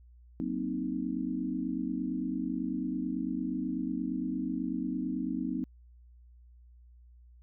sine chord, C half-diminished seventh, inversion second, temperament equal, 185 / 233.1 / 261.6 / 311.1 Hz, Gb3 / Bb3 / C4 / Eb4, 0 / 0 / 0 / 0 cents, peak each -38 / -37 / -34 / -36 dBFS, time 0.4-5.64 s, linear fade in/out 0 ms, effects added 60 Hz sine -53 dBFS peak until 7.42 s

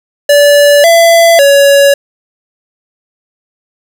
square tone with pitch steps, 578 / 672 / 562 Hz, D5 / E5 / C#5, -28 / +33 / +24 cents, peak -3 dBFS, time 0.29-1.94 s, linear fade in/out 5 ms, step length 550 ms, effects 7-bit

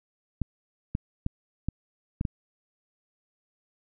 clicks, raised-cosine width 5 ms, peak -15 dBFS, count 6, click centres 0.417 / 0.951 / 1.264 / 1.686 / 2.211 / 2.252 s, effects none

